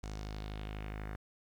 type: tone with low-pass filter sweep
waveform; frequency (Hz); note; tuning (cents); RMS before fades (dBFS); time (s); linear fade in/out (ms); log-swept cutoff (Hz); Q
sawtooth; 52.2; G#1; +10; -42; 0.03-1.16; 5; 6900 to 1700; 2.2
effects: 10-bit